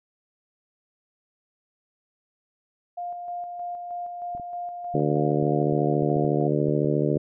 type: tone with tremolo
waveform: sine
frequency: 704 Hz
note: F5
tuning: 14 cents sharp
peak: -29 dBFS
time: 2.97-6.48 s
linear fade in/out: 10 ms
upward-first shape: square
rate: 3.2 Hz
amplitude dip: 35%
type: clicks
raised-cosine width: 3 ms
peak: -30 dBFS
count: 11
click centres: 4.35 / 4.398 / 4.942 / 5.428 / 5.727 / 6.025 / 6.164 / 6.246 / 6.686 / 6.848 / 7.163 s
type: harmonic tone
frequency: 74 Hz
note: D2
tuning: 14 cents sharp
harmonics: 2 / 3 / 4 / 5 / 6 / 7 / 8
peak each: -25 / -31 / -27 / -27 / -28 / -32 / -31 dBFS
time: 4.94-7.18 s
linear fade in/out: 10 ms
effects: none